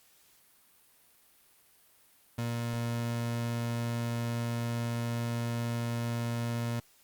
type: tone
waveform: 30% pulse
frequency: 117.7 Hz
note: A#2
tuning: 17 cents sharp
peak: -28 dBFS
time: 2.38-6.8 s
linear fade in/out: 5 ms
effects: white hiss -63 dBFS RMS until 7.03 s + Opus 48 kbps